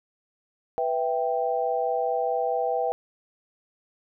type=chord; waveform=sine; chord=E minor; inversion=second; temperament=equal; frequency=493.9 / 659.3 / 784 Hz; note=B4 / E5 / G5; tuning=0 / 0 / 0 cents; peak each=-27 / -28 / -27 dBFS; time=0.78-2.92 s; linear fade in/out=0 ms; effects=none